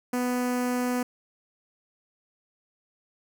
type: tone with notch filter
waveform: sawtooth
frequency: 247.8 Hz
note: B3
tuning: 6 cents sharp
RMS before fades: -27 dBFS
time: 0.13-1.03 s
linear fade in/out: 5 ms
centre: 3600 Hz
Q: 1.2
effects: none